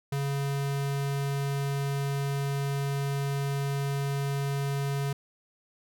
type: tone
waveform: square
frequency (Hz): 139.7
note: C#3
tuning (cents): +14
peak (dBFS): -28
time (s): 0.12-5.13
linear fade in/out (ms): 5
effects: none